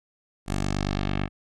10% pulse tone with low-pass filter sweep, 49 Hz, G1, in tune, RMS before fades -27 dBFS, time 0.46-1.29 s, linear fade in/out 50 ms, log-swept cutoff 9900 to 2500 Hz, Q 1.5, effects none

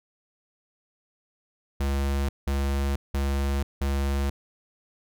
square tone bursts, 69.3 Hz, C#2, in tune, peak -24 dBFS, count 4, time 1.8-4.3 s, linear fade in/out 5 ms, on 490 ms, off 180 ms, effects none

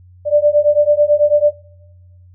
sine beating tone pair, 586 / 595.1 Hz, D5 / D5, -4 / +23 cents, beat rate 9.1 Hz, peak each -12 dBFS, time 0.25-1.53 s, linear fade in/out 50 ms, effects noise-tail reverb RT60 1.0 s tail -23 dB re dry + added 90 Hz sine -41 dBFS peak until 2.34 s

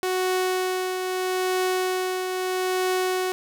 sawtooth tone with tremolo, 370 Hz, F#4, in tune, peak -17 dBFS, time 0.03-3.32 s, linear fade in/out 0 ms, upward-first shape triangle, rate 0.78 Hz, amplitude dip 45%, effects none

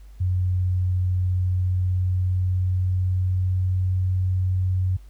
sine tone with pitch glide, 91.4 to 92.57 Hz, F#2 to F#2, -21 to +1 cents, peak -19 dBFS, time 0.2-4.97 s, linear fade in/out 10 ms, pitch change +22 cents, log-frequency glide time 1.34-4.04 s, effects added 50 Hz sine -41 dBFS peak until 5.09 s + pink hiss -61 dBFS RMS until 5.09 s

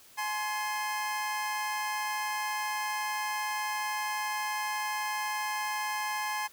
25% pulse tone pair together, 845.8 / 1048 Hz, G#5 / C6, +31 / +2 cents, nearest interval major third, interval 371 cents, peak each -29 / -31 dBFS, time 0.17-6.48 s, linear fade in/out 20 ms, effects white hiss -56 dBFS RMS until 6.52 s

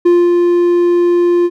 triangle tone with ADSR envelope, 349.2 Hz, F4, in tune, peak -3 dBFS, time 0.05-1.5 s, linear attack 11 ms, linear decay 230 ms, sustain -3 dB, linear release 47 ms, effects none

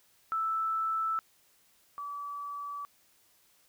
sine tone pair in turn, 1318.5 / 1149.6 Hz, E6 / D6, 0 / -37 cents, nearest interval major second, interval 237 cents, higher first, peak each -28 / -36 dBFS, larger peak first, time 0.32-1.19 / 1.98-2.85 s, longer neither, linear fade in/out 0 ms, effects white hiss -66 dBFS RMS until 3.68 s

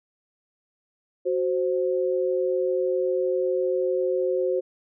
sine tone pair together, 371.1 / 523.6 Hz, F#4 / C5, +5 / +1 cents, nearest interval tritone, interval 596 cents, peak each -24 dBFS, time 1.25-4.61 s, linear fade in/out 20 ms, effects none

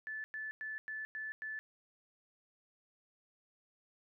sine tone bursts, 1743 Hz, A6, 17 cents flat, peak -39 dBFS, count 6, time 0.07-1.59 s, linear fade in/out 0 ms, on 170 ms, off 100 ms, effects none

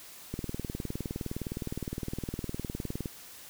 click train, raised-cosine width 3 ms, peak -21 dBFS, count 54, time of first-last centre 0.34-3.058 s, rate 19.5 Hz, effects white hiss -49 dBFS RMS until 3.49 s

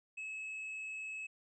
triangle tone, 2584 Hz, E7, 35 cents flat, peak -39 dBFS, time 0.17-1.27 s, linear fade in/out 10 ms, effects resampled to 24000 Hz

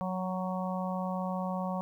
harmonic tone with a mistuned harmonic, 185.5 Hz, F#3, 5 cents sharp, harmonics 1 / 3 / 4 / 5 / 6, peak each -33 / -38 / -39 / -40 / -41 dBFS, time 0.01-1.81 s, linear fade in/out 0 ms, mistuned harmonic 1, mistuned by -16 cents, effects 11-bit

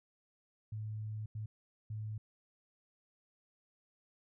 sine tone bursts at uneven times, 107.8 Hz, A2, 35 cents flat, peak -38 dBFS, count 3, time 0.72-1.26 / 1.35-1.46 / 1.9-2.18 s, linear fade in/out 5 ms, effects none

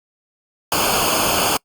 pink noise with comb filter, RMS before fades -18 dBFS, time 0.72-1.57 s, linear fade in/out 2 ms, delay 0.52 ms, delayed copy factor -0.85, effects noise-tail reverb RT60 0.1 s tail -26 dB re dry + Opus 48 kbps

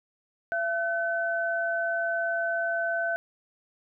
sine tone pair together, 675.7 / 1517 Hz, E5 / F#6, +43 / +43 cents, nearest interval octave + major second, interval 1400 cents, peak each -28 dBFS, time 0.52-3.16 s, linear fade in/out 0 ms, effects none

